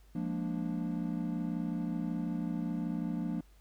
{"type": "chord", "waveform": "triangle", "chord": "Bb dominant seventh", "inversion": "second", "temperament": "equal", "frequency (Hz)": [174.61, 207.7, 233.1, 293.7], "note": ["F3", "Ab3", "Bb3", "D4"], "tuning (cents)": [0, 0, 0, 0], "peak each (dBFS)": [-34, -39, -35, -37], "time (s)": [0.15, 3.41], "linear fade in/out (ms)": 5, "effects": ["added 50 Hz sine -57 dBFS peak until 3.6 s", "pink hiss -68 dBFS RMS until 3.6 s"]}